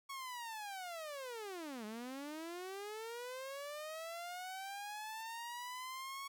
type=linear two-way sweep; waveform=sawtooth; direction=down then up; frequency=1112 to 207.7 to 1112 Hz; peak=-40 dBFS; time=0.09-6.28 s; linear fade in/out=10 ms; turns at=1.85 s; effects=none